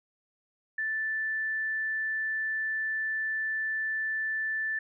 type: tone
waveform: sine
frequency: 1760 Hz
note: A6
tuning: in tune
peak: -28 dBFS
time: 0.78-4.79 s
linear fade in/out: 5 ms
effects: none